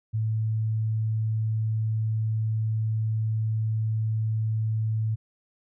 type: tone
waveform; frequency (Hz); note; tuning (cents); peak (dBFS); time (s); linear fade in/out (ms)
sine; 110; A2; 0; -23; 0.13-5.16; 20
effects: none